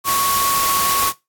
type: tone in noise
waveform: sine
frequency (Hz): 1108.7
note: C#6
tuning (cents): 0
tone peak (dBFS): -17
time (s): 0.04-1.13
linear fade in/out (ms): 50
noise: white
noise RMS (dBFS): -20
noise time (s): 0.04-1.13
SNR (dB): 0
effects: noise-tail reverb RT60 0.2 s tail -18 dB re dry + AAC 64 kbps